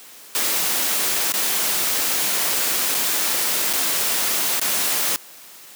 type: noise with dropouts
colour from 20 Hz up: white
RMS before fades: -21 dBFS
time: 0.35-5.16 s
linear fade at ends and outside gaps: 0 ms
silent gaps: 1.321-1.339 / 2.945-2.949 / 3.729-3.735 / 4.597-4.615 s
effects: white hiss -43 dBFS RMS until 5.75 s + high-pass 200 Hz 12 dB/octave